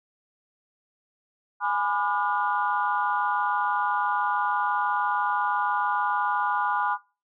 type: chord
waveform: sine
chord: G# diminished seventh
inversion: none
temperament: just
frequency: 830.6 / 996.7 / 1196.1 / 1435.3 Hz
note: G#5 / B5 / D6 / F6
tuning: 0 / +16 / +31 / +47 cents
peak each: -27 / -27 / -29 / -28 dBFS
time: 1.6-6.98 s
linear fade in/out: 50 ms
effects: noise-tail reverb RT60 0.3 s tail -21 dB re dry + tanh soft clip ceiling -12 dBFS